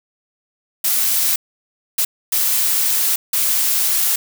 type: noise bursts at uneven times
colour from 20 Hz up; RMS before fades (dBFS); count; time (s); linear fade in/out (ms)
blue; -17; 4; 0.84-1.36 / 1.98-2.05 / 2.32-3.16 / 3.33-4.16; 5
effects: none